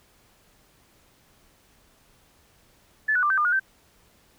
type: tone with pitch steps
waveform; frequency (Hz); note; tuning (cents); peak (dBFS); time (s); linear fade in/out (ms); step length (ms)
sine; 1736 / 1477 / 1186 / 1549 / 1205 / 1441 / 1555; A6 / F#6 / D6 / G6 / D6 / F#6 / G6; -24 / -3 / +17 / -21 / +44 / -46 / -14; -19; 3.08-3.598; 10; 74
effects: pink hiss -60 dBFS RMS until 4.38 s